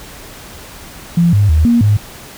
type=tone with pitch steps; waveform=sine; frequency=170.9 / 101.9 / 77.6 / 236 / 104.3 Hz; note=F3 / G#2 / D#2 / A#3 / G#2; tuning=-37 / -32 / -4 / +22 / +8 cents; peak=-7 dBFS; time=1.17-1.97 s; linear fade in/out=5 ms; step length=160 ms; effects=pink hiss -34 dBFS RMS until 2.37 s